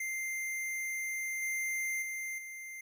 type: tone with level steps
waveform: square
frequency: 2093 Hz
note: C7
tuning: in tune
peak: -35 / -33 / -37 / -43 dBFS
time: 0-2.81 s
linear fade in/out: 5 ms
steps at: 1.42 / 2.02 / 2.38 s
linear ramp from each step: 5 ms
effects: none